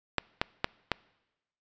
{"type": "clicks", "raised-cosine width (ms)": 0.3, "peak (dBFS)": -9, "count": 4, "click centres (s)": [0.183, 0.415, 0.644, 0.917], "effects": ["noise-tail reverb RT60 1.0 s tail -24 dB re dry", "resampled to 16000 Hz"]}